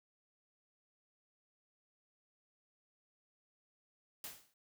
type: noise with exponential decay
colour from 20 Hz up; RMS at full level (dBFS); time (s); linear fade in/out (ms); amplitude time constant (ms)
white; -42; 4.24-4.54; 2; 65
effects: none